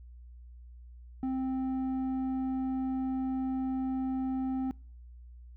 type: tone with low-pass filter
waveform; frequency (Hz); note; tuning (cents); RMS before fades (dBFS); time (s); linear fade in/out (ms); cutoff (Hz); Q
square; 261.8; C4; +1; -32; 1.23-4.71; 0; 600; 1.1
effects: noise-tail reverb RT60 0.4 s tail -24 dB re dry + added 60 Hz sine -47 dBFS peak until 5.56 s